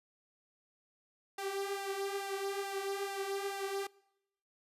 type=tone with flanger; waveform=sawtooth; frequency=394.3 Hz; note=G4; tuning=10 cents sharp; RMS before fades=-38 dBFS; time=1.38-3.87 s; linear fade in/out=5 ms; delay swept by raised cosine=1.1 to 4.9 ms; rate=2.3 Hz; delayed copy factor=+0.6; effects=noise-tail reverb RT60 0.8 s tail -23 dB re dry + resampled to 32000 Hz

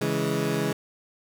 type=chord; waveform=20% pulse; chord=C# minor; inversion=none; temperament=equal; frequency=138.59 / 164.81 / 207.7 Hz; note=C#3 / E3 / G#3; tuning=0 / 0 / 0 cents; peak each=-24 dBFS; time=0.01-0.73 s; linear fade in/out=5 ms; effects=none

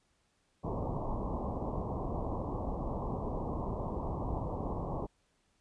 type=low-pass noise; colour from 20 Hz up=pink; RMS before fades=-36 dBFS; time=0.63-5.07 s; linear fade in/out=20 ms; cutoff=1100 Hz; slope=96 dB/octave; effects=pink hiss -74 dBFS RMS until 5.6 s + resampled to 22050 Hz

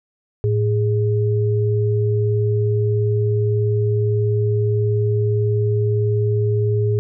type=tone pair together; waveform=sine; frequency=109.8 / 412.4 Hz; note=A2 / G#4; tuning=-3 / -12 cents; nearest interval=octave + major seventh; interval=2291 cents; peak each=-16 / -21 dBFS; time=0.44-6.99 s; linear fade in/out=0 ms; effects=none

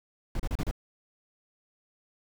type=noise bursts; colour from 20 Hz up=brown; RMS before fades=-29 dBFS; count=5; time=0.35-0.712 s; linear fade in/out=2 ms; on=46 ms; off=33 ms; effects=none

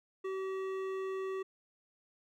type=tone with hard clipping; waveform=sine; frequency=381.9 Hz; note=G4; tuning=45 cents flat; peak=-37 dBFS; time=0.24-1.43 s; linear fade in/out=10 ms; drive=12 dB; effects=none

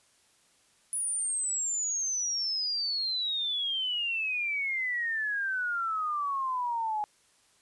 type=exponential sweep; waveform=sine; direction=down; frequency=9956 to 830.6 Hz; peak=-28 dBFS; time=0.93-7.04 s; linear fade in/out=0 ms; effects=white hiss -65 dBFS RMS until 7.61 s + resampled to 24000 Hz

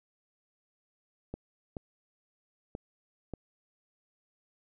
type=clicks; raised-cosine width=2 ms; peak=-24 dBFS; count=4; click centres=1.34 / 1.768 / 2.751 / 3.337 s; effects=none

